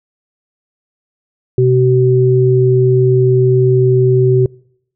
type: tone pair together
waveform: sine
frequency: 127.08 / 379.6 Hz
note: B2 / F#4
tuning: +50 / +44 cents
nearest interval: octave + perfect fifth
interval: 1894 cents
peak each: -10 dBFS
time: 1.58-4.46 s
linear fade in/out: 2 ms
effects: noise-tail reverb RT60 0.7 s tail -26 dB re dry